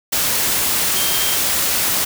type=tone in noise; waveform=sine; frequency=3170 Hz; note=G7; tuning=19 cents sharp; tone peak=-25 dBFS; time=0.96-1.36 s; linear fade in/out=10 ms; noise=white; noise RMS=-18 dBFS; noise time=0.12-2.05 s; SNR=-10 dB; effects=none